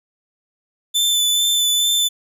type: tone with vibrato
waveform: sawtooth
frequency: 3520 Hz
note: A7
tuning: in tune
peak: -12 dBFS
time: 0.94-2.09 s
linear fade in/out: 20 ms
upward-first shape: sine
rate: 2.3 Hz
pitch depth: 16 cents each way
effects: none